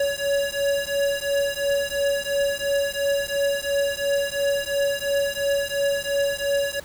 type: beating tone pair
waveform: square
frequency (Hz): 561 / 563.9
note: C#5 / C#5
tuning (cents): +21 / +30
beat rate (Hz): 2.9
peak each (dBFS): -25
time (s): 0-6.8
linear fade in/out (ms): 5
effects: added 65 Hz sine -53 dBFS peak until 6.84 s + pink hiss -45 dBFS RMS until 6.84 s